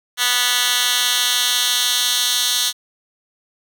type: tone with high-pass filter sweep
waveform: 10% pulse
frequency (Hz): 246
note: B3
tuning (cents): -7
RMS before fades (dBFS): -18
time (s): 0.17-2.73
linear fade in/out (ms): 50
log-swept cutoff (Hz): 2400 to 3800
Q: 1.5
effects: none